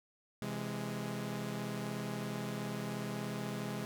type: chord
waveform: sawtooth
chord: C augmented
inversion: none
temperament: equal with one note detuned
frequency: 130.81 / 166.92 / 207.7 Hz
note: C3 / E3 / G#3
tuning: 0 / +22 / 0 cents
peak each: -38 / -40 / -36 dBFS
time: 0.42-3.85 s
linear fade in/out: 0 ms
effects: none